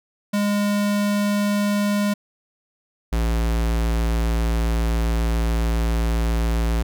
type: tone pair in turn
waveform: square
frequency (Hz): 204.9 / 56.71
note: G#3 / A#1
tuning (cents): -23 / -47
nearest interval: octave + minor seventh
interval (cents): 2224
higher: first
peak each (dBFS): -19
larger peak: neither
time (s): 0.33-2.14 / 3.12-6.83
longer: second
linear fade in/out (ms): 10
effects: none